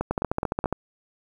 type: two click trains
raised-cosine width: 1 ms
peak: -10 / -11 dBFS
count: 10 / 4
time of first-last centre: 0.11-0.726 / 0.01-0.642 s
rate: 14.6 / 4.75 Hz
effects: 8-bit